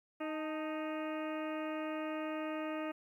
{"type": "harmonic tone with a mistuned harmonic", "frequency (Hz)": 311.1, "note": "D#4", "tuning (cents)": 0, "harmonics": [1, 2, 3, 4, 5, 6, 7, 8, 9], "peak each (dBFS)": [-39, -41, -49, -46, -53, -52, -55, -52, -55], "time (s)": [0.2, 2.92], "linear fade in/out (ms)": 10, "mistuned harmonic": 3, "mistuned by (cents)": -69, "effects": ["12-bit"]}